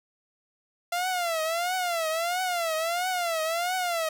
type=tone with vibrato; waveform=sawtooth; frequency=686 Hz; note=F5; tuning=31 cents flat; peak=-22 dBFS; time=0.92-4.09 s; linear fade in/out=5 ms; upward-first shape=triangle; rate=1.5 Hz; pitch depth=160 cents each way; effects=none